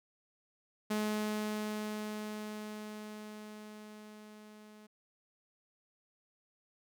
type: tone with level ramp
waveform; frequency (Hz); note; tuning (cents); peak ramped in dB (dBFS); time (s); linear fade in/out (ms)
sawtooth; 212.6; G#3; +41; -27 to -50; 0.9-4.87; 10
effects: none